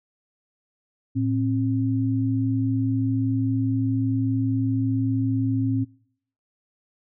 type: tone pair together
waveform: sine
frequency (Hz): 111.91 / 266.9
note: A2 / C4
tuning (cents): +30 / +35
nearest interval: octave + minor third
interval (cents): 1505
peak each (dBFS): -23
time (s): 1.15-5.85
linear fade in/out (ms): 20
effects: noise-tail reverb RT60 0.7 s tail -26 dB re dry